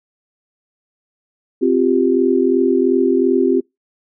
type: chord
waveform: sine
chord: C suspended fourth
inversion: none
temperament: equal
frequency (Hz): 261.6 / 349.2 / 392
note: C4 / F4 / G4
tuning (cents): 0 / 0 / 0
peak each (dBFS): -16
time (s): 1.61-3.61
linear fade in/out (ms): 20
effects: noise-tail reverb RT60 0.2 s tail -26 dB re dry